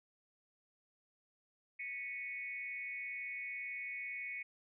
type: tone with amplitude modulation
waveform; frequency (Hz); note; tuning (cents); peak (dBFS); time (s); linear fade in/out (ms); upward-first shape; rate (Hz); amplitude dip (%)
sine; 2217; C#7; 0; -36; 1.79-4.43; 10; sine; 262; 95
effects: none